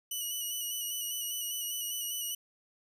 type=tone with vibrato; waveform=10% pulse; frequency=2940 Hz; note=F#7; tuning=12 cents flat; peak=-26 dBFS; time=0.11-2.35 s; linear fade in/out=5 ms; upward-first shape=square; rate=5 Hz; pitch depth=23 cents each way; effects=none